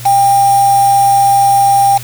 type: tone with quantisation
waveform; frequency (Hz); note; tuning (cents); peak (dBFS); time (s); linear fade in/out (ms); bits
sine; 796; G5; +26; -6; 0.05-1.98; 10; 3
effects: added 120 Hz sine -26 dBFS peak until 2.03 s + white hiss -31 dBFS RMS until 2.03 s